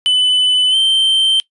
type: tone with pitch glide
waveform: triangle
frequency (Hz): 3004 to 3121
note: F#7 to G7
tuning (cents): +26 to -8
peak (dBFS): -8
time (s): 0.06-1.4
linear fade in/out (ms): 0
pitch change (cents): +66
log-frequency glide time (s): 0.7-0.76
effects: noise-tail reverb RT60 0.1 s tail -20 dB re dry + resampled to 24000 Hz